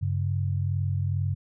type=tone pair together; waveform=sine; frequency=96.3 / 138.59 Hz; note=G2 / C#3; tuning=-30 / 0 cents; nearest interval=tritone; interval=630 cents; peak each=-25 / -29 dBFS; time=0.01-1.35 s; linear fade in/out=20 ms; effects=none